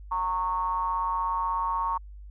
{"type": "ring-modulated tone", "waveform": "triangle", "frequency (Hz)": 91.8, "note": "F#2", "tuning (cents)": -13, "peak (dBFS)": -20, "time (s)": [0.11, 1.98], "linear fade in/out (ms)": 10, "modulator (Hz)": 1010, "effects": ["added 50 Hz sine -41 dBFS peak until 2.3 s"]}